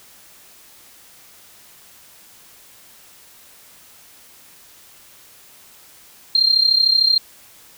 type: tone with amplitude modulation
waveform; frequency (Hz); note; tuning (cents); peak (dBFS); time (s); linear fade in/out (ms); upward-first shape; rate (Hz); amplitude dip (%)
sine; 4186; C8; 0; -9; 6.35-7.18; 2; sine; 33.3; 75
effects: white hiss -47 dBFS RMS until 7.77 s